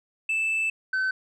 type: tone pair in turn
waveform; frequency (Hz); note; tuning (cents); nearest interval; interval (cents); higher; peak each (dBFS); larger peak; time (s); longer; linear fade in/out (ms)
sine; 2637 / 1527.1; E7 / G6; 0 / -46; major sixth; 946; first; -20; neither; 0.29-0.7 / 0.93-1.11; first; 5
effects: tanh soft clip ceiling -22 dBFS